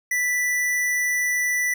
square tone, 1975.5 Hz, B6, in tune, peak -21 dBFS, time 0.11-1.74 s, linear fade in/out 5 ms, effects none

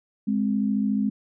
sine tone pair together, 207.7 / 261.7 Hz, G#3 / C4, 0 / 0 cents, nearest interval major third, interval 400 cents, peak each -22 / -26 dBFS, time 0.27-1.1 s, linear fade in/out 10 ms, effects none

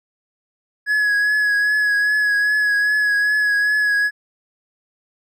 triangle tone with vibrato, 1681 Hz, G#6, 20 cents sharp, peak -13 dBFS, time 0.86-4.11 s, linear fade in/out 50 ms, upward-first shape triangle, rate 2.5 Hz, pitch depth 29 cents each way, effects none

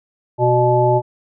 harmonic tone with a mistuned harmonic, 123.47 Hz, B2, in tune, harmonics 1 / 3 / 5 / 7, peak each -17 / -17 / -17 / -17 dBFS, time 0.38-1.02 s, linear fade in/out 50 ms, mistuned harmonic 5, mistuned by -25 cents, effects none

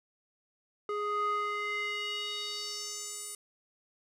square tone with band-pass filter sweep, 415.1 Hz, G#4, 1 cent flat, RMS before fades -35 dBFS, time 0.89-3.35 s, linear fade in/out 2 ms, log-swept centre 860 to 9600 Hz, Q 3.1, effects none

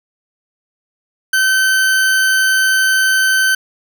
40% pulse tone, 1537 Hz, G6, 35 cents flat, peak -10 dBFS, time 1.33-3.55 s, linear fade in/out 5 ms, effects none

